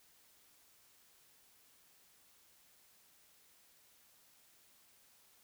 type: silence
effects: white hiss -67 dBFS RMS until 5.43 s